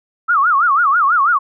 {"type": "tone with vibrato", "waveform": "sine", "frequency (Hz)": 1254, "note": "D#6", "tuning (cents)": 13, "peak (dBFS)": -10, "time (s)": [0.28, 1.39], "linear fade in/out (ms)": 20, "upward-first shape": "sine", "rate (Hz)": 6.1, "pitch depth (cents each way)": 250, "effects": []}